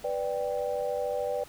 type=chord; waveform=sine; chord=G major; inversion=first; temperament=equal; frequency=493.9 / 587.3 / 784 Hz; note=B4 / D5 / G5; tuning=0 / 0 / 0 cents; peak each=-31 / -31 / -36 dBFS; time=0.04-1.44 s; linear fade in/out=5 ms; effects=pink hiss -51 dBFS RMS until 1.48 s